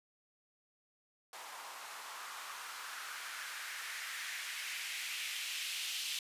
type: noise with band-pass filter sweep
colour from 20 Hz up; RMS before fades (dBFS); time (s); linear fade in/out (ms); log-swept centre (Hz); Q
blue; -43; 1.33-6.19; 2; 860 to 3100; 2.1
effects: resampled to 32000 Hz